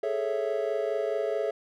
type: chord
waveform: triangle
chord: A major seventh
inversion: third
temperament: equal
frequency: 415.3 / 440 / 554.4 / 659.3 Hz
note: G#4 / A4 / C#5 / E5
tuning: 0 / 0 / 0 / 0 cents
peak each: -30 dBFS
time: 0.03-1.51 s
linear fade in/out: 5 ms
effects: none